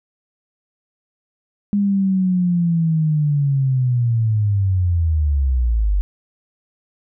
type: linear sweep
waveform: sine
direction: down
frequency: 204.7 to 46.66 Hz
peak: -14 dBFS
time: 1.73-6.01 s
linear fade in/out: 0 ms
effects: none